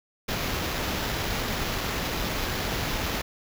pink noise with sample-and-hold, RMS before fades -29 dBFS, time 0.28-3.22 s, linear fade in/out 10 ms, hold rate 8820 Hz, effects none

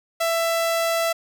sawtooth tone, 665 Hz, E5, 15 cents sharp, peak -16 dBFS, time 0.2-1.13 s, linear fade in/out 10 ms, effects none

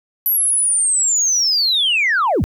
sine linear sweep, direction down, 11840 to 32.7 Hz, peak -12 dBFS, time 0.26-2.44 s, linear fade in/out 0 ms, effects tanh soft clip ceiling -10 dBFS + 9-bit

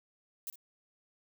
violet noise with echo, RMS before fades -39 dBFS, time 0.47-0.5 s, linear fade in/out 0 ms, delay 56 ms, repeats 1, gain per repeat -15 dB, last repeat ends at 0.556 s, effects none

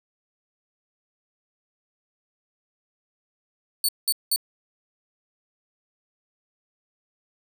15% pulse tone bursts, 4458 Hz, C#8, 9 cents sharp, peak -13 dBFS, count 3, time 3.84-4.361 s, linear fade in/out 2 ms, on 47 ms, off 190 ms, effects 9-bit

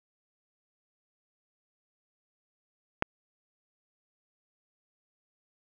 click, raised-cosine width 0.5 ms, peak -9 dBFS, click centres 3.024 s, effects none

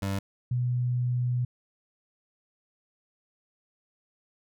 25% pulse / sine tone pair in turn, 98 / 123.47 Hz, G2 / B2, 0 / 0 cents, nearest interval major third, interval 400 cents, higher second, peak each -24 dBFS, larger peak neither, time 0.02-0.19 / 0.51-1.45 s, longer second, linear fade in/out 5 ms, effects none

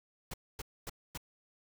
pink noise bursts, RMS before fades -41 dBFS, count 4, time 0.31-1.176 s, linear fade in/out 5 ms, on 29 ms, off 250 ms, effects none

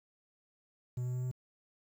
triangle tone with pitch steps, 124.2 / 125.14 / 126.08 / 127.03 Hz, B2 / B2 / B2 / B2, +10 / +23 / +36 / +49 cents, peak -31 dBFS, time 0.97-1.314 s, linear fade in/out 5 ms, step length 86 ms, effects 10-bit

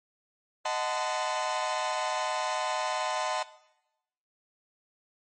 40% pulse chord, D# diminished seventh, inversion none, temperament equal with one note detuned, 622.3 / 740 / 880 / 1026.2 Hz, D#5 / F#5 / A5 / C6, 0 / 0 / 0 / -34 cents, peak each -33 dBFS, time 0.65-3.43 s, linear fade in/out 5 ms, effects noise-tail reverb RT60 0.9 s tail -17 dB re dry + MP3 32 kbps

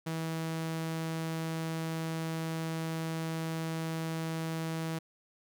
sawtooth tone, 162.1 Hz, E3, 29 cents flat, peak -29 dBFS, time 0.06-4.99 s, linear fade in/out 10 ms, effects none

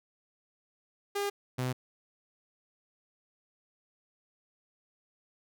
sawtooth tone pair in turn, 404.1 / 127.28 Hz, G#4 / C3, -47 / -47 cents, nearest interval octave + minor sixth, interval 2000 cents, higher first, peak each -26 dBFS, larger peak neither, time 1.15-1.3 / 1.58-1.73 s, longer neither, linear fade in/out 10 ms, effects none

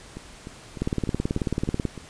two click trains, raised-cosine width 3 ms, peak -11 / -22 dBFS, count 20 / 7, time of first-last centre 0.82-1.853 / 0.17-1.977 s, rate 18.4 / 3.32 Hz, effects pink hiss -46 dBFS RMS until 2.09 s + resampled to 22050 Hz

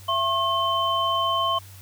sine tone cluster, 670 / 1076 / 3080 Hz, E5 / C6 / G7, +28 / +48 / -31 cents, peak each -28 / -22 / -27 dBFS, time 0.08-1.59 s, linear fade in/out 10 ms, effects added 96 Hz sine -43 dBFS peak until 1.81 s + white hiss -49 dBFS RMS until 1.81 s

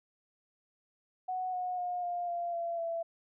sine tone with pitch steps, 740 / 727.7 / 715.6 / 703.7 / 692 / 680.5 / 669.2 Hz, F#5 / F#5 / F5 / F5 / F5 / F5 / E5, 0 / -29 / +42 / +13 / -16 / -45 / +26 cents, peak -32 dBFS, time 1.28-3.03 s, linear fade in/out 10 ms, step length 250 ms, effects none

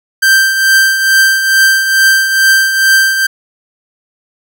45% pulse tone with tremolo, 1568 Hz, G6, in tune, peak -4 dBFS, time 0.22-3.27 s, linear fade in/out 10 ms, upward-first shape triangle, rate 2.3 Hz, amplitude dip 60%, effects none

